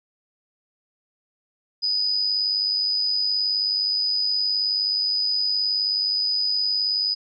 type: tone with amplitude modulation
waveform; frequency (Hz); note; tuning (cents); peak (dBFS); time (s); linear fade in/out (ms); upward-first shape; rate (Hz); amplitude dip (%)
sine; 4978; D#8; 0; -18; 1.82-7.15; 20; sine; 99.1; 45
effects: none

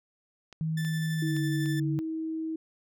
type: clicks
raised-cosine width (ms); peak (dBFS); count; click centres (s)
0.2; -29; 4; 0.527 / 0.849 / 1.366 / 1.659
type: tone with pitch glide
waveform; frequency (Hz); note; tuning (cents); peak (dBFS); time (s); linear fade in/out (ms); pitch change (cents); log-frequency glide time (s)
sine; 159.2 to 145.99; D#3 to D3; +40 to -10; -27; 0.61-1.99; 0; -150; 1.17-1.39
type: tone with tremolo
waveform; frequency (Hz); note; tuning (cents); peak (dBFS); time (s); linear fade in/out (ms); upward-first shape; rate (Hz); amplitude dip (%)
sawtooth; 1760; A6; 0; -33; 0.77-1.8; 5; square; 12; 25
type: tone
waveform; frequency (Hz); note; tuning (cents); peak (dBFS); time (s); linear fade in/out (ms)
sine; 320.1; D#4; +49; -30; 1.22-2.56; 5
effects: none

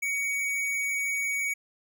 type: tone with hard clipping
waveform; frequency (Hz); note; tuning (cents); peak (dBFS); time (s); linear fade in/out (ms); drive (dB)
triangle; 2247; C#7; +23; -28; 0.02-1.54; 10; 18
effects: none

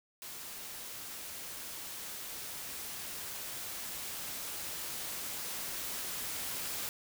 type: noise with level ramp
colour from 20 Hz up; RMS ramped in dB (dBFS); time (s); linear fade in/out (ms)
white; -45 to -38; 0.22-6.89; 0
effects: none

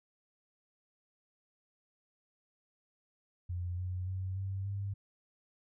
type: tone with pitch steps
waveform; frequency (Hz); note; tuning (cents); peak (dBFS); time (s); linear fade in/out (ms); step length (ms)
sine; 88.6 / 91.2 / 93.87 / 96.62 / 99.45; F2 / F#2 / F#2 / G2 / G2; +25 / -24 / +25 / -25 / +25; -34; 3.49-4.94; 10; 290
effects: none

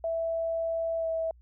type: tone with pitch glide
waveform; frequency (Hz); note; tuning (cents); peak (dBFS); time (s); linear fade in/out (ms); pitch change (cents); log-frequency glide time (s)
sine; 659.3 to 651.7; E5 to E5; 0 to -20; -27; 0.04-1.31; 2; -20; 0.98-1.07
effects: added 60 Hz sine -53 dBFS peak until 1.41 s

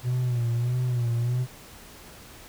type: tone with vibrato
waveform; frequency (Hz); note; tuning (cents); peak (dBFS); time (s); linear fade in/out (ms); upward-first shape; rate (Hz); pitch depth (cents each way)
triangle; 121.6; B2; -26; -20; 0.03-1.47; 50; sine; 1.6; 64
effects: tanh soft clip ceiling -16 dBFS + pink hiss -47 dBFS RMS until 2.48 s

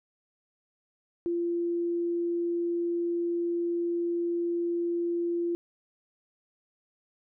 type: tone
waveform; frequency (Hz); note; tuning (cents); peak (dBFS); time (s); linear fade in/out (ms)
sine; 343.5; F4; -29; -26; 1.26-5.55; 0
effects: none

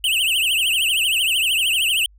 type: tone with vibrato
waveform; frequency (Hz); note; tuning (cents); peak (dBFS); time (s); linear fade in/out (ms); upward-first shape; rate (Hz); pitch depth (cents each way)
square; 2863; F7; +42; -17; 0.04-2.06; 2; triangle; 13; 210
effects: added 50 Hz sine -47 dBFS peak until 2.18 s

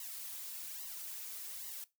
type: noise with flanger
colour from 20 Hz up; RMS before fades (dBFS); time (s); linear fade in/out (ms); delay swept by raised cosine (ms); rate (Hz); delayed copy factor
blue; -45; 0-1.84; 2; 1 to 4.8; 1.2; +0.9
effects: noise-tail reverb RT60 0.2 s tail -18 dB re dry

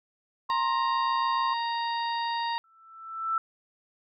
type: tone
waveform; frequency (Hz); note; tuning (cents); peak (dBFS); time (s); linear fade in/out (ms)
sine; 1059; C6; +21; -26; 0.49-1.54; 10
type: harmonic tone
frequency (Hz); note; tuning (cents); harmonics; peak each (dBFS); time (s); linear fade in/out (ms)
932.3; A#5; 0; 1 / 2 / 3 / 4 / 5; -28 / -37 / -42 / -39 / -41; 0.5-2.58; 0
type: tone with exponential growth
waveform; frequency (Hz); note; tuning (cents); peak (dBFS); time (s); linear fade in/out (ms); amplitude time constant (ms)
sine; 1327; E6; +11; -22; 2.64-3.38; 2; 160
effects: none

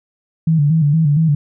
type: tone with vibrato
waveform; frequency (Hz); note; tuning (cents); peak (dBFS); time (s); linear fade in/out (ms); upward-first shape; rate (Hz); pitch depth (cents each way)
sine; 153.1; D#3; -28; -10; 0.47-1.35; 5; square; 4.3; 92
effects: none

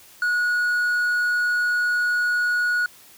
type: tone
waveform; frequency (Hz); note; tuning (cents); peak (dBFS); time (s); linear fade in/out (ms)
triangle; 1456; F#6; -28; -17; 0.22-2.86; 2
effects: white hiss -49 dBFS RMS until 3.17 s

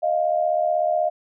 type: tone pair together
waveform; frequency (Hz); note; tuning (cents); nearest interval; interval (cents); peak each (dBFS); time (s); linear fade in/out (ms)
sine; 622.3 / 698.5; D#5 / F5; 0 / 0; major second; 200; -21; 0.02-1.1; 20
effects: none

